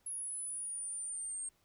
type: exponential sweep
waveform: sine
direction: down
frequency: 10548 to 8500 Hz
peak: -38 dBFS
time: 0.06-1.49 s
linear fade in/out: 5 ms
effects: pink hiss -73 dBFS RMS until 1.64 s